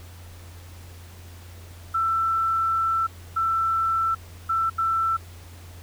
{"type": "tone bursts at uneven times", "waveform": "sine", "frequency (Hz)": 1334, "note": "E6", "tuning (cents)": 20, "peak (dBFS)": -20, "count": 4, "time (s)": [[1.94, 3.07], [3.36, 4.15], [4.49, 4.7], [4.78, 5.17]], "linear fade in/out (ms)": 10, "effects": ["added 87 Hz sine -41 dBFS peak until 5.82 s", "pink hiss -49 dBFS RMS until 5.82 s"]}